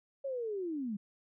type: linear sweep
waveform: sine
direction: down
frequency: 559 to 192.8 Hz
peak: -34 dBFS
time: 0.24-0.97 s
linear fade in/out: 10 ms
effects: none